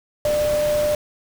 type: tone in noise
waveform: sine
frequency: 597 Hz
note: D5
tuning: 28 cents sharp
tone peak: -17 dBFS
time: 0.25-0.95 s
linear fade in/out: 2 ms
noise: pink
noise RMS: -30 dBFS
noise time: 0.25-0.95 s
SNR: +10 dB
effects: none